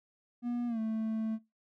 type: tone with pitch glide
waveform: triangle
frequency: 240.9 to 220.9 Hz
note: B3 to A3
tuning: -43 to +7 cents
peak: -29 dBFS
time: 0.42-1.39 s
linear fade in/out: 50 ms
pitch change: -150 cents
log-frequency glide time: 0.67-0.79 s
effects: noise-tail reverb RT60 0.2 s tail -21 dB re dry